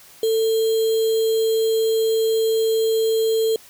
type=tone with sample-and-hold; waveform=sine; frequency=445.8 Hz; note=A4; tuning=23 cents sharp; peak=-16 dBFS; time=0.23-3.56 s; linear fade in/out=2 ms; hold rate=3675 Hz; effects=white hiss -47 dBFS RMS until 3.69 s